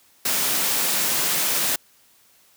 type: high-pass noise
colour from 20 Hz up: white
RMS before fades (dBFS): -22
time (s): 0.25-1.76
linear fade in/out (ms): 5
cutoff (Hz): 130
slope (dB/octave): 24
effects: white hiss -57 dBFS RMS until 2.56 s + high-pass 60 Hz 12 dB/octave